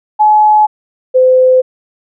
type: tone pair in turn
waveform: sine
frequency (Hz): 851 / 512.8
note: G#5 / C5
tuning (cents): +42 / -35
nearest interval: major sixth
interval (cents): 877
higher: first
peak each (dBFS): -4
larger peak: neither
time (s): 0.19-0.67 / 1.14-1.62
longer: neither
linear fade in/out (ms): 20
effects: none